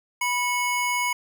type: tone pair together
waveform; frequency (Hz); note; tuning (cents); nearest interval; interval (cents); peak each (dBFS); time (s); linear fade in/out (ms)
square; 982.8 / 2200; B5 / C#7; -9 / -14; octave + major second; 1395; -26; 0.21-1.13; 5
effects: none